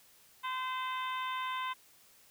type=harmonic tone with a mistuned harmonic; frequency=514 Hz; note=C5; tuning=31 cents flat; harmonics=2 / 3 / 4 / 5 / 6 / 7; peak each=-35 / -44 / -44 / -47 / -47 / -47 dBFS; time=0.43-1.74 s; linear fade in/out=20 ms; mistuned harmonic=5; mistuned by=+16 cents; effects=white hiss -62 dBFS RMS until 2.3 s

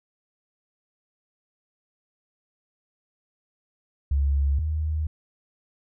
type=tone pair in turn; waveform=sine; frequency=69.9 / 77.45 Hz; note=C#2 / D#2; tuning=+15 / -7 cents; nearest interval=major second; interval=178 cents; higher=second; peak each=-19 / -23 dBFS; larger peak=first; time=4.11-4.59 / 4.59-5.07 s; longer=neither; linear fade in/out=5 ms; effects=none

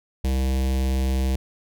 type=tone with notch filter; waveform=square; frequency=65.6 Hz; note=C2; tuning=5 cents sharp; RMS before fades=-22 dBFS; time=0.24-1.36 s; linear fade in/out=5 ms; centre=1300 Hz; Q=0.97; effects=none

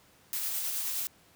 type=noise with tremolo; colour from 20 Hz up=blue; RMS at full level=-32 dBFS; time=0.33-1.07 s; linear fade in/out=0 ms; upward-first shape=sine; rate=9.5 Hz; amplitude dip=25%; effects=pink hiss -61 dBFS RMS until 1.35 s + high-pass 80 Hz 12 dB/octave

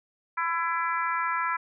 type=harmonic tone; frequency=334.6 Hz; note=E4; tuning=26 cents sharp; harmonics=3 / 4 / 5 / 6 / 7; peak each=-29 / -29 / -33 / -36 / -38 dBFS; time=0.37-1.57 s; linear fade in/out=10 ms; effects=none

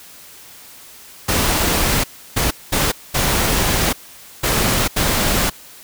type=noise bursts at uneven times; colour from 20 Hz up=pink; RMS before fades=-17 dBFS; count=6; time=1.28-2.04 / 2.36-2.51 / 2.72-2.92 / 3.14-3.93 / 4.43-4.88 / 4.96-5.5 s; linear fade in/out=10 ms; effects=white hiss -41 dBFS RMS until 5.83 s

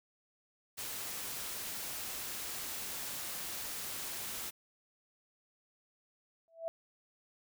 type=noise; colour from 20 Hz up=white; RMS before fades=-41 dBFS; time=0.77-4.51 s; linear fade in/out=20 ms
type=tone with exponential growth; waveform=sine; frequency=659.3 Hz; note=E5; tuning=in tune; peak=-31 dBFS; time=6.48-6.68 s; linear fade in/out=0 ms; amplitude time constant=42 ms
effects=none

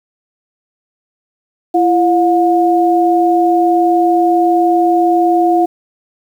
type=tone pair together; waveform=sine; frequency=338.4 / 717 Hz; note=E4 / F5; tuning=+45 / +45 cents; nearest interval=octave + minor second; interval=1300 cents; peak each=-11 dBFS; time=1.74-5.66 s; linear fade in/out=10 ms; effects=7-bit

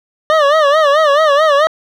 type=tone with vibrato; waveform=25% pulse; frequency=597 Hz; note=D5; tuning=28 cents sharp; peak=-4 dBFS; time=0.3-1.67 s; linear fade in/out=0 ms; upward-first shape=sine; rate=4.6 Hz; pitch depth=120 cents each way; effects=low-pass 3000 Hz 12 dB/octave + 7-bit

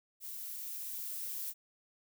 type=noise with level ramp; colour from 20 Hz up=violet; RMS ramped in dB=-44 to -39 dBFS; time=0.2-1.54 s; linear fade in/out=50 ms; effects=none

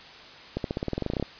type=accelerating click train; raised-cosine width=2 ms; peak=-14 dBFS; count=15; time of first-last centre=0.57-1.226 s; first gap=72 ms; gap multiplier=0.93; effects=white hiss -46 dBFS RMS until 1.39 s + resampled to 11025 Hz

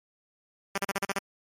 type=tone bursts; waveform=5% pulse; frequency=197.4 Hz; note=G3; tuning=12 cents sharp; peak=-15 dBFS; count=7; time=0.75-1.188 s; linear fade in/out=5 ms; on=30 ms; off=38 ms; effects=MP3 64 kbps

